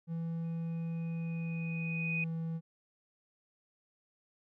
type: tone with pitch glide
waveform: triangle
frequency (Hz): 165.7 to 163.8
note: E3 to E3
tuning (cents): +9 to -11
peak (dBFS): -32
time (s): 0.07-2.61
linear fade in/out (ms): 50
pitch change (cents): -20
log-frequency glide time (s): 1.41-2.19
type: tone with exponential growth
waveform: sine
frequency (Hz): 2489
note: D#7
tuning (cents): 0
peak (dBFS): -31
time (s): 0.44-2.24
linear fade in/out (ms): 2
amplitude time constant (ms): 390
effects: none